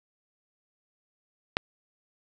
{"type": "click", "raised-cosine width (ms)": 0.3, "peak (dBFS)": -7, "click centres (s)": 1.569, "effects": []}